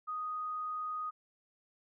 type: tone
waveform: sine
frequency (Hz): 1244.5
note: D#6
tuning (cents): 0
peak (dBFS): -35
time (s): 0.07-1.11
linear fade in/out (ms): 20
effects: none